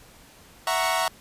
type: chord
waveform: sawtooth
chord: F# dominant seventh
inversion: third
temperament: equal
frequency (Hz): 659.3 / 740 / 932.3 / 1108.7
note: E5 / F#5 / A#5 / C#6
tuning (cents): 0 / 0 / 0 / 0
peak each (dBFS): -24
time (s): 0.67-1.08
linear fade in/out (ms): 2
effects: pink hiss -51 dBFS RMS until 1.2 s + resampled to 32000 Hz